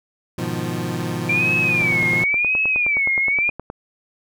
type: chord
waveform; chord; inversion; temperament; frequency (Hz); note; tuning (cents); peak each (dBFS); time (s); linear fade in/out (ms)
25% pulse; F half-diminished seventh; first; equal; 103.83 / 123.47 / 155.56 / 174.61; Ab2 / Cb3 / Eb3 / F3; 0 / 0 / 0 / 0; -28 / -24 / -26 / -23; 0.38-2.24; 5
type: tone with vibrato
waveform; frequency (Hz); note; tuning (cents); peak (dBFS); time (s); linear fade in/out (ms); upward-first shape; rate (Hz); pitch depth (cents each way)
sine; 2349; D7; 0; -16; 1.29-3.5; 5; sine; 0.94; 160
type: click train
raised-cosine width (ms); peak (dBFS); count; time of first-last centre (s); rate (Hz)
1; -16; 19; 1.82-3.701; 9.57
effects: none